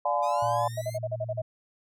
sine chord, D diminished seventh, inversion none, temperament just, 587.3 / 704.8 / 845.8 / 1014.9 Hz, D5 / F5 / Ab5 / Cb6, 0 / +16 / +31 / +47 cents, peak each -29 dBFS, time 0.05-0.68 s, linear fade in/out 5 ms
10% pulse linear sweep, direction up, 1191 to 2169 Hz, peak -35 dBFS, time 0.22-0.98 s, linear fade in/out 20 ms
sine tone with pitch glide, 116.54 to 115.13 Hz, A#2 to A#2, 0 to -21 cents, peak -34 dBFS, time 0.42-1.42 s, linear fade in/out 5 ms, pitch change -21 cents, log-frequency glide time 0.59-1.01 s
sine tone bursts, 636 Hz, D#5, 38 cents sharp, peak -27 dBFS, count 8, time 0.77-1.418 s, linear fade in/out 10 ms, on 46 ms, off 40 ms
effects none

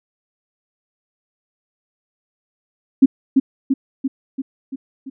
sine tone with echo, 267.5 Hz, C4, 38 cents sharp, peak -4 dBFS, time 3.02-3.06 s, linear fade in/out 10 ms, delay 340 ms, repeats 6, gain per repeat -4 dB, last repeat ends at 5.1 s, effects none

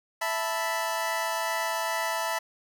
25% pulse chord, E suspended fourth, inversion none, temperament equal, 659.3 / 880 / 987.8 Hz, E5 / A5 / B5, 0 / 0 / 0 cents, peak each -28 dBFS, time 0.21-2.39 s, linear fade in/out 10 ms, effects none

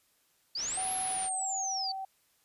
sine linear two-way sweep, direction up then down, 4455 to 11260 to 4455 Hz, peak -32 dBFS, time 0.55-1.92 s, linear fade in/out 5 ms, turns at 0.92 s
white low-pass noise, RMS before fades -45 dBFS, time 0.56-1.3 s, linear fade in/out 50 ms, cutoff 5100 Hz, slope 24 dB/octave
sine tone with pitch glide, 752 to 769.6 Hz, F#5 to G5, +28 to -32 cents, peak -35 dBFS, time 0.77-2.05 s, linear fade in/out 5 ms, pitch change +40 cents, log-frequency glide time 1.36-1.44 s
effects white hiss -70 dBFS RMS until 2.44 s + resampled to 32000 Hz

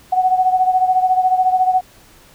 sine beating tone pair, 740 / 754 Hz, F#5 / F#5, 0 / +32 cents, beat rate 14 Hz, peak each -13 / -18 dBFS, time 0.12-1.81 s, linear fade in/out 10 ms, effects pink hiss -47 dBFS RMS until 2.34 s

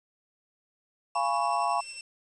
15% pulse tone with tremolo, 2691 Hz, E7, 35 cents sharp, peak -30 dBFS, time 1.15-2.01 s, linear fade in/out 2 ms, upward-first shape sine, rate 11 Hz, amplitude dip 40%
sine chord, C# dominant seventh, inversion first, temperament equal with one note detuned, 693.6 / 830.6 / 987.8 / 1108.7 Hz, E#5 / G#5 / B5 / C#6, -12 / 0 / 0 / 0 cents, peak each -30 dBFS, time 1.15-1.81 s, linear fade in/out 10 ms
effects resampled to 22050 Hz + 9-bit

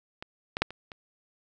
clicks, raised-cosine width 0.3 ms, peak -22 / -14 / -7 / -25 / -26 dBFS, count 5, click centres 0.225 / 0.569 / 0.62 / 0.706 / 0.918 s, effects none

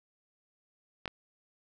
clicks, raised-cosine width 0.3 ms, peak -20 dBFS, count 2, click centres 1.057 / 1.078 s, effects none

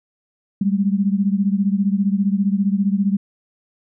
sine beating tone pair, 194.5 / 209.5 Hz, G3 / G#3, -13 / +15 cents, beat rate 15 Hz, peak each -17 / -20 dBFS, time 0.61-3.17 s, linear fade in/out 5 ms, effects none

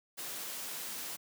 white noise, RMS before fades -41 dBFS, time 0.17-1.17 s, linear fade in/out 20 ms, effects high-pass 150 Hz 12 dB/octave

